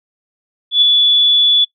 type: tone with ADSR envelope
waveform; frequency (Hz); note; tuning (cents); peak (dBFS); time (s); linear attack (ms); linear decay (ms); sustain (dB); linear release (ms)
sine; 3439; A7; -40; -5; 0.71-1.65; 110; 3; -3; 13
effects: noise-tail reverb RT60 0.1 s tail -21 dB re dry